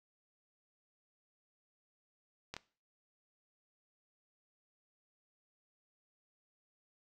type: clicks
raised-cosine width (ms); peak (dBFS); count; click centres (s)
0.2; -24; 2; 2.54 / 2.566
effects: noise-tail reverb RT60 0.4 s tail -20 dB re dry